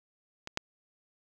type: clicks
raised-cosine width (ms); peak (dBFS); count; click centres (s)
0.2; -22 / -12; 2; 0.474 / 0.574
effects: none